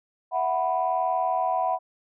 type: chord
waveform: sine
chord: E suspended second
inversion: none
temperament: equal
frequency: 659.3 / 740 / 987.8 Hz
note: E5 / F#5 / B5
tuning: 0 / 0 / 0 cents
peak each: -28 / -24 / -27 dBFS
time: 0.31-1.79 s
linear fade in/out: 50 ms
effects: tanh soft clip ceiling -13 dBFS